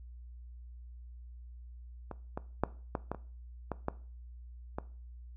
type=clicks; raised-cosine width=1 ms; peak=-26 / -22 / -13 / -18 / -20 / -28 / -20 / -17 / -21 dBFS; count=9; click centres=2.113 / 2.375 / 2.636 / 2.952 / 3.116 / 3.147 / 3.717 / 3.884 / 4.785 s; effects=noise-tail reverb RT60 0.4 s tail -18 dB re dry + added 60 Hz sine -46 dBFS peak until 5.36 s